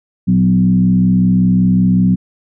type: tone with frequency modulation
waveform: sine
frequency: 183.4 Hz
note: F#3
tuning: 15 cents flat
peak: -8 dBFS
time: 0.27-2.16 s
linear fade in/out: 20 ms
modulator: 65.3 Hz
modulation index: 0.79
effects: none